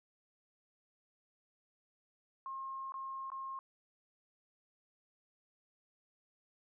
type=tone with dropouts; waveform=sine; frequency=1071 Hz; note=C6; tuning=40 cents sharp; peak=-40 dBFS; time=2.46-3.59 s; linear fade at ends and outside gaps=1 ms; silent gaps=2.921-2.941 / 3.302-3.318 s; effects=none